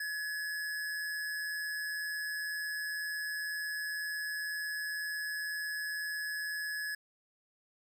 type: tone with amplitude modulation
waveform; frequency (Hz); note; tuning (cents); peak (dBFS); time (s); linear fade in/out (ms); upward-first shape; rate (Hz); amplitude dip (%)
square; 1696; G#6; +36; -34; 0-6.95; 5; sine; 162; 35
effects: none